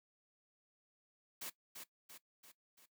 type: noise with echo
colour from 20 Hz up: white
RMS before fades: -45 dBFS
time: 1.41-1.5 s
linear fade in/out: 10 ms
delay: 340 ms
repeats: 4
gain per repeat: -5 dB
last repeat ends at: 2.86 s
effects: noise-tail reverb RT60 0.1 s tail -17 dB re dry + high-pass 150 Hz 12 dB/octave